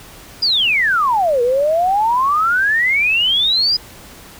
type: exponential two-way sweep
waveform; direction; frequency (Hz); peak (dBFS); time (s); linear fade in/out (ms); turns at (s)
sine; down then up; 5020 to 470 to 5020; -12; 0.42-3.77; 10; 1.42
effects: pink hiss -39 dBFS RMS until 4.39 s